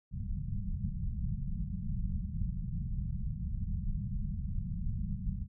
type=low-pass noise; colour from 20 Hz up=pink; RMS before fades=-35 dBFS; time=0.11-5.48 s; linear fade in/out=50 ms; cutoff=210 Hz; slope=96 dB/octave; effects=none